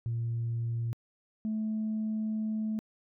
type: tone pair in turn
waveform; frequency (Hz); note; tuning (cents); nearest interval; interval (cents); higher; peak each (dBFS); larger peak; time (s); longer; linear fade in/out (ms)
sine; 116.4 / 217.3; A#2 / A3; -2 / -21; major seventh; 1081; second; -28; neither; 0.06-0.93 / 1.45-2.79; second; 0
effects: tanh soft clip ceiling -26 dBFS